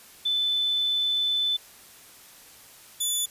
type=tone pair in turn; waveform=sine / 15% pulse; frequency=3512 / 3480 Hz; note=A7 / A7; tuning=-4 / -20 cents; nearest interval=unison; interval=16 cents; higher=first; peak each=-22 / -17 dBFS; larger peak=second; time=0.25-1.57 / 3-3.26 s; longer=first; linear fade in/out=10 ms; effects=white hiss -50 dBFS RMS until 3.3 s + resampled to 32000 Hz